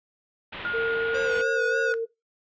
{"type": "low-pass noise", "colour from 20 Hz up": "white", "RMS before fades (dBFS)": -38, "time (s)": [0.52, 1.42], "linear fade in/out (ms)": 10, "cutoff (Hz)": 3400, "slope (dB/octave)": 48}
{"type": "tone with pitch glide", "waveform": "sine", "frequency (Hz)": [1425, 1454.9], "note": ["F6", "F#6"], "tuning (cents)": [34, -30], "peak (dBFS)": -25, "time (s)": [0.65, 1.94], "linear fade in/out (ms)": 0, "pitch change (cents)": 36, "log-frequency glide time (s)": [0.89, 1.65]}
{"type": "tone", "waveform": "sine", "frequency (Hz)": 456.4, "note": "A#4", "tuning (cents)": -37, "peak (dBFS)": -24, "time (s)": [0.73, 2.06], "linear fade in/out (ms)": 20}
{"type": "tone with vibrato", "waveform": "square", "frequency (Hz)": 520, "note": "C5", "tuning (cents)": -11, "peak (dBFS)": -29, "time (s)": [1.14, 1.93], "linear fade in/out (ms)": 10, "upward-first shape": "sine", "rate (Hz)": 3.4, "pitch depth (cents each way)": 65}
{"effects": ["noise-tail reverb RT60 0.2 s tail -18 dB re dry", "resampled to 16000 Hz"]}